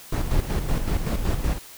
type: noise with tremolo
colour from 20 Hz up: brown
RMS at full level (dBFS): -21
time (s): 0.12-1.59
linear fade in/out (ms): 5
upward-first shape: square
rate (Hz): 5.3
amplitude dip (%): 55
effects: white hiss -44 dBFS RMS until 1.77 s